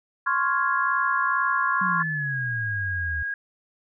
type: chord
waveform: sine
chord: Db major seventh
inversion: third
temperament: equal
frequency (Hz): 1046.5 / 1108.7 / 1396.9 / 1661.2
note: C6 / Db6 / F6 / Ab6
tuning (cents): 0 / 0 / 0 / 0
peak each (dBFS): -26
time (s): 0.26-2.03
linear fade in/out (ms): 10
type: exponential sweep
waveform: sine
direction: down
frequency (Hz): 190 to 74.1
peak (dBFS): -29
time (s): 1.81-3.23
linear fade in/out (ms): 5
type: tone with pitch glide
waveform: sine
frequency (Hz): 1729 to 1637.6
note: A6 to G#6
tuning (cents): -31 to -25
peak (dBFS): -26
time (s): 2-3.34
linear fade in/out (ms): 2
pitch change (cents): -94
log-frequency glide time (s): 2.14-2.37
effects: none